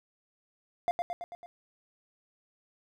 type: tone with echo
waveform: triangle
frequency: 698.5 Hz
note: F5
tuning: in tune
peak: -22 dBFS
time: 0.88-0.91 s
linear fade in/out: 0 ms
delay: 110 ms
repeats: 5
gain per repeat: -4 dB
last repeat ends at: 1.46 s
effects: none